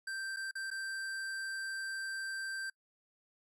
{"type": "tone with dropouts", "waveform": "square", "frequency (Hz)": 1568, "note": "G6", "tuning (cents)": 0, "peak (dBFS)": -38, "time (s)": [0.07, 2.7], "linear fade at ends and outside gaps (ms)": 5, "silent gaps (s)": [[0.363, 0.368], [0.512, 0.553], [0.704, 0.712]], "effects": ["noise-tail reverb RT60 0.1 s tail -26 dB re dry", "low-pass 11000 Hz 12 dB/octave"]}